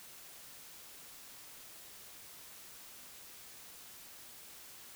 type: silence
effects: white hiss -53 dBFS RMS until 4.95 s